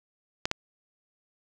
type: clicks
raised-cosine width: 0.2 ms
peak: -9 dBFS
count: 2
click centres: 0.455 / 0.514 s
effects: none